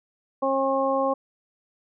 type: harmonic tone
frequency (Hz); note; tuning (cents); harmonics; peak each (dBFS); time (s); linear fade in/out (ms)
270; C#4; -45; 1 / 2 / 3 / 4; -29 / -23 / -28 / -27; 0.42-1.14; 10
effects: none